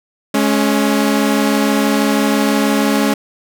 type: tone pair together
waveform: sawtooth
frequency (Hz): 211.1 / 277.2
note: G#3 / C#4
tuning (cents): +29 / 0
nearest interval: perfect fourth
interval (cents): 471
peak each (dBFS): -11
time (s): 0.34-3.14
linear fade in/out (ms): 5
effects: none